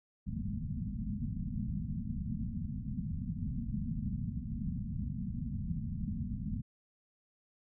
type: low-pass noise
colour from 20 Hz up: white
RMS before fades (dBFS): -37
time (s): 0.26-6.62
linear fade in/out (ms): 20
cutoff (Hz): 240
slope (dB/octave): 96
effects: none